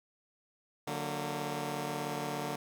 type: chord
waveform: 10% pulse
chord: D augmented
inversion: none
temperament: just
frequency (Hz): 146.83 / 183.54 / 229.4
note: D3 / F#3 / A#3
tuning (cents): 0 / -14 / -28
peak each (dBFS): -29 / -34 / -32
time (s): 0.87-2.56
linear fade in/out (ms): 5
effects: none